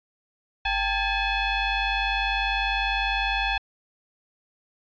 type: tone with frequency modulation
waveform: sine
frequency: 890 Hz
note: A5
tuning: 20 cents sharp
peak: -22 dBFS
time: 0.65-3.58 s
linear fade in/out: 5 ms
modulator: 840 Hz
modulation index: 3.1
effects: resampled to 11025 Hz